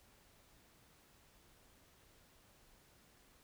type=silence; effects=pink hiss -67 dBFS RMS until 3.43 s